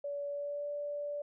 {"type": "tone with pitch glide", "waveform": "sine", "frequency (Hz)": [572, 581.7], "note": ["D5", "D5"], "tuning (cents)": [-46, -17], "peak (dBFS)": -35, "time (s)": [0.04, 1.22], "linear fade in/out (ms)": 5, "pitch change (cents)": 29, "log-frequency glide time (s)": [0.28, 0.68], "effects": []}